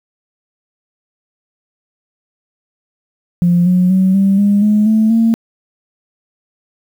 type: tone with pitch steps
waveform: sine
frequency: 174.61 / 181.29 / 188.23 / 195.43 / 202.9 / 210.7 / 218.7 / 227.1 Hz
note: F3 / F#3 / F#3 / G3 / G#3 / G#3 / A3 / A#3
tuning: 0 / -35 / +30 / -5 / -40 / +25 / -10 / -45 cents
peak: -7 dBFS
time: 3.42-5.34 s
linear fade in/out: 0 ms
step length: 240 ms
effects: tanh soft clip ceiling -3 dBFS + 7-bit